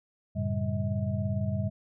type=tone cluster; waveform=sine; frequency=95.6 / 113.2 / 139.6 / 197 / 638 Hz; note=G2 / A2 / C#3 / G3 / D#5; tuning=-43 / +50 / +13 / +9 / +43 cents; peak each=-31 / -32 / -36 / -33 / -39 dBFS; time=0.35-1.7 s; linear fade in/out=20 ms; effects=none